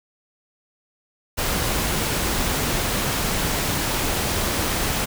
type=noise; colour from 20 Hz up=pink; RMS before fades=-23 dBFS; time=1.37-5.06 s; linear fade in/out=20 ms; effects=none